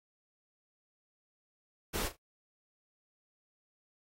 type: noise with echo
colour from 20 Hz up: pink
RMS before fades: -35 dBFS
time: 1.93-2.09 s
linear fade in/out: 20 ms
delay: 38 ms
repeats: 2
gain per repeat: -13 dB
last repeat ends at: 2.166 s
effects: AAC 48 kbps